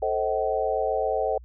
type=chord; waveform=sine; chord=A diminished seventh; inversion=none; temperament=just; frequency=440 / 528 / 633.6 / 760.3 Hz; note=A4 / C5 / Eb5 / Gb5; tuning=0 / +16 / +31 / +47 cents; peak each=-28 dBFS; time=0.02-1.38 s; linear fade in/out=5 ms; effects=added 60 Hz sine -43 dBFS peak until 1.44 s